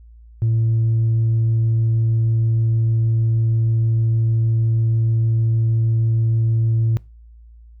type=tone with tanh clipping; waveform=triangle; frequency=113.3 Hz; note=A#2; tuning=49 cents flat; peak=-15 dBFS; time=0.42-6.97 s; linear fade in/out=0 ms; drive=6 dB; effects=noise-tail reverb RT60 0.3 s tail -23 dB re dry + added 57 Hz sine -41 dBFS peak until 7.8 s